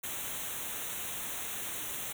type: band-stop noise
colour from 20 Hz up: white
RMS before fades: -38 dBFS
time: 0.03-2.13 s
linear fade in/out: 10 ms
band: 4000 to 5900 Hz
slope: 96 dB/octave
effects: none

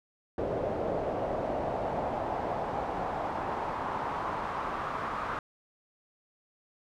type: noise with band-pass filter sweep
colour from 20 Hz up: brown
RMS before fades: -33 dBFS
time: 0.38-5.39 s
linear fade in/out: 2 ms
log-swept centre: 550 to 1200 Hz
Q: 2.5
effects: none

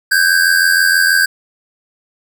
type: tone pair together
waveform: square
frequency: 1537.7 / 1624 Hz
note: G6 / G#6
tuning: -34 / -39 cents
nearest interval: minor second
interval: 95 cents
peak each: -13 dBFS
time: 0.11-1.26 s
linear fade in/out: 10 ms
effects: none

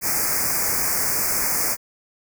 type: band-stop noise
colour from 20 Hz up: white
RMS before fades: -22 dBFS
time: 0.01-1.77 s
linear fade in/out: 50 ms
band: 2400 to 4800 Hz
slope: 96 dB/octave
effects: none

